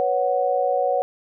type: chord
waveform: sine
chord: B suspended second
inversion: none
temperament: equal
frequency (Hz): 493.9 / 554.4 / 740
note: B4 / C#5 / F#5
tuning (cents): 0 / 0 / 0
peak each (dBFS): -24 / -22 / -22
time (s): 0-1.02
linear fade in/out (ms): 0
effects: none